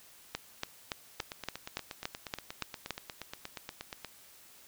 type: two click trains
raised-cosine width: 0.2 ms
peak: -16 / -22 dBFS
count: 10 / 25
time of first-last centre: 0.35-2.907 / 1.2-4.047 s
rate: 3.52 / 8.43 Hz
effects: white hiss -57 dBFS RMS until 4.67 s